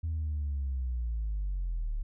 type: linear sweep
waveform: sine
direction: down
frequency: 82.41 to 34.91 Hz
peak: -28 dBFS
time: 0.03-2.03 s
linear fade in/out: 10 ms
effects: tanh soft clip ceiling -27 dBFS